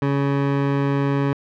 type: tone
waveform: 20% pulse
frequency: 139.9 Hz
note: C#3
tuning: 16 cents sharp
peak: -13 dBFS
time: 0.02-1.33 s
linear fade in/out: 2 ms
effects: low-pass 2000 Hz 12 dB/octave